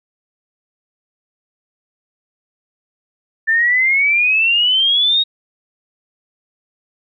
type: exponential sweep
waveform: sine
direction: up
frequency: 1768 to 3780 Hz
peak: -11 dBFS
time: 3.47-5.24 s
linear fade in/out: 20 ms
effects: none